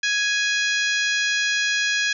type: harmonic tone with a mistuned harmonic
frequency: 832 Hz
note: G#5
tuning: 3 cents sharp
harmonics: 2 / 3 / 4 / 5 / 6 / 7 / 8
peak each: -22 / -26 / -28 / -30 / -32 / -33 / -34 dBFS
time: 0.03-2.13 s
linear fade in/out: 5 ms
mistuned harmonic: 5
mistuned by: -25 cents
effects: none